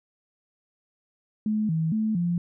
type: tone with pitch steps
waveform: sine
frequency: 214.4 / 160.8 / 217.8 / 173.3 Hz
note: A3 / E3 / A3 / F3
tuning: -45 / -43 / -17 / -13 cents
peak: -22 dBFS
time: 1.46-2.38 s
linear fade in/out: 2 ms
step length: 230 ms
effects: none